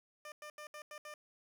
15% pulse tone bursts at uneven times, 600 Hz, D5, 37 cents sharp, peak -40 dBFS, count 6, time 0.25-0.32 / 0.42-0.5 / 0.58-0.67 / 0.74-0.82 / 0.91-0.98 / 1.05-1.14 s, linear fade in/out 2 ms, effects none

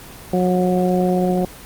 harmonic tone, 181.8 Hz, F#3, 30 cents flat, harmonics 1 / 2 / 3 / 4, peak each -17 / -20 / -22 / -23 dBFS, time 0.33-1.45 s, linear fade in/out 2 ms, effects pink hiss -38 dBFS RMS until 1.65 s + Opus 24 kbps

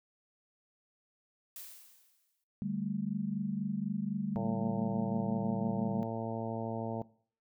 blue noise with exponential decay, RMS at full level -44 dBFS, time 1.56-2.44 s, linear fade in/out 2 ms, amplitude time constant 190 ms
sine chord, D suspended fourth, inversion none, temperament equal, 146.83 / 196 / 220 Hz, D3 / G3 / A3, 0 / 0 / 0 cents, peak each -41 / -35 / -38 dBFS, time 2.62-6.03 s, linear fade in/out 0 ms
harmonic tone, 113 Hz, A2, 47 cents sharp, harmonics 1 / 2 / 3 / 4 / 5 / 6 / 7 / 8, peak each -41 / -38 / -46 / -42 / -43 / -43 / -47 / -45 dBFS, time 4.36-7.02 s, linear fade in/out 0 ms
effects noise-tail reverb RT60 0.5 s tail -20 dB re dry

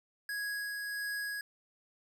square tone with tremolo, 1661.2 Hz, G#6, in tune, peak -35 dBFS, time 0.29-1.41 s, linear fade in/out 2 ms, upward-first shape sine, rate 1.5 Hz, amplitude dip 25%, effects none

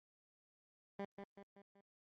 15% pulse tone with echo, 199.2 Hz, G3, 28 cents sharp, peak -35 dBFS, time 0.99-1.05 s, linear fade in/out 5 ms, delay 190 ms, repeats 4, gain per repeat -6 dB, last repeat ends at 1.81 s, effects low-pass 2000 Hz 12 dB/octave + Opus 48 kbps

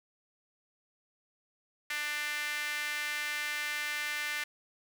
sawtooth tone with high-pass filter, 296.7 Hz, D4, 18 cents sharp, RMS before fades -35 dBFS, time 1.9-4.44 s, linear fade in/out 5 ms, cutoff 1900 Hz, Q 3, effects none

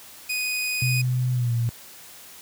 sawtooth tone, 2489 Hz, D#7, in tune, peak -21 dBFS, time 0.29-1.02 s, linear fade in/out 10 ms
sine tone with pitch glide, 126 to 117.56 Hz, B2 to A#2, +35 to +15 cents, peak -20 dBFS, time 0.82-1.69 s, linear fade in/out 0 ms, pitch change -120 cents, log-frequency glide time 1.33-1.53 s
effects white hiss -45 dBFS RMS until 2.41 s + high-pass 60 Hz 12 dB/octave

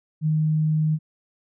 sine tone, 155.3 Hz, D#3, 3 cents flat, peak -18 dBFS, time 0.21-0.99 s, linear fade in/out 50 ms, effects none

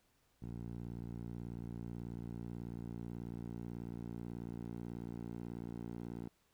10% pulse tone with band-pass filter sweep, 58.27 Hz, A#1, in tune, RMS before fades -45 dBFS, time 0.42-6.29 s, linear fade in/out 5 ms, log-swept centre 130 to 240 Hz, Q 0.73, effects pink hiss -75 dBFS RMS until 6.53 s

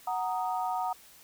sine chord, D# minor, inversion first, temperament equal, 740 / 932.3 / 1244.5 Hz, F#5 / A#5 / D#6, 0 / 0 / 0 cents, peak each -31 / -33 / -37 dBFS, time 0.07-0.93 s, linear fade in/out 5 ms, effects white hiss -55 dBFS RMS until 1.23 s

